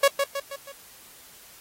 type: tone with echo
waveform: sawtooth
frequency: 557 Hz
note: C#5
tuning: 8 cents sharp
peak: -11 dBFS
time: 0.03-0.08 s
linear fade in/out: 5 ms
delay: 160 ms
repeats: 4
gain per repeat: -6 dB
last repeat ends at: 0.72 s
effects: white hiss -50 dBFS RMS until 1.6 s + AAC 48 kbps